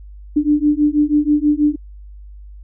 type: beating tone pair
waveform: sine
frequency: 293.7 / 299.9 Hz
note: D4 / D4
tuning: 0 / +36 cents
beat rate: 6.2 Hz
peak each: -15 dBFS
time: 0.36-1.76 s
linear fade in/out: 10 ms
effects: added 50 Hz sine -34 dBFS peak until 2.63 s